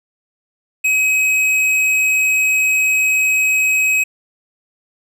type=tone with hard clipping; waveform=sine; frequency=2541 Hz; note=D#7; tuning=36 cents sharp; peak=-14 dBFS; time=0.84-4.04 s; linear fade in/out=10 ms; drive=9 dB; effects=none